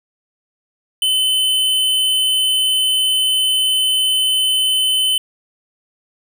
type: tone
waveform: square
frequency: 3041 Hz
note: F#7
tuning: 47 cents sharp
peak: -14 dBFS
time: 1.02-5.18 s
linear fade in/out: 2 ms
effects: none